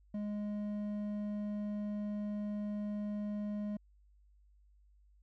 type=tone with hard clipping; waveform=sine; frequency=207.7 Hz; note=G#3; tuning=in tune; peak=-37 dBFS; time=0.14-3.77 s; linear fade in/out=5 ms; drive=6 dB; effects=added 50 Hz sine -62 dBFS peak until 5.22 s